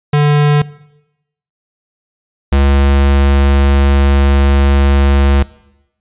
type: tone pair in turn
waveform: square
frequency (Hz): 147.1 / 69.42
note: D3 / C#2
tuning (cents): +3 / +3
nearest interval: octave + minor second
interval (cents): 1300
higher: first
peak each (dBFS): -8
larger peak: neither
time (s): 0.13-0.62 / 2.52-5.43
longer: second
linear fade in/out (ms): 5
effects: noise-tail reverb RT60 0.9 s tail -20 dB re dry + resampled to 8000 Hz